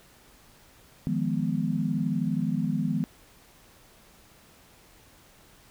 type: chord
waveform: sine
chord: F half-diminished seventh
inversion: third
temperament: equal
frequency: 155.56 / 174.61 / 207.7 / 246.9 Hz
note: Eb3 / F3 / Ab3 / Cb4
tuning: 0 / 0 / 0 / 0 cents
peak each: -30 dBFS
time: 1.07-3.04 s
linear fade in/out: 0 ms
effects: pink hiss -56 dBFS RMS until 5.7 s